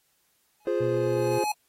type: tone with exponential growth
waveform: square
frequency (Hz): 844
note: G#5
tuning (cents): +28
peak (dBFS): -24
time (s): 0.6-1.52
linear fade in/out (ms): 5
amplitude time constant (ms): 200
type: chord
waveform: triangle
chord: F minor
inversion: none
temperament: equal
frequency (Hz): 349.2 / 415.3 / 523.3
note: F4 / Ab4 / C5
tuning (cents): 0 / 0 / 0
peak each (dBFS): -26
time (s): 0.67-1.44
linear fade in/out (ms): 2
type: harmonic tone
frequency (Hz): 122.6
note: B2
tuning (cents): -12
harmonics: 1 / 2 / 4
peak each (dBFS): -30 / -40 / -43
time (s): 0.8-1.39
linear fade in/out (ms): 10
effects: white hiss -69 dBFS RMS until 1.68 s + AAC 48 kbps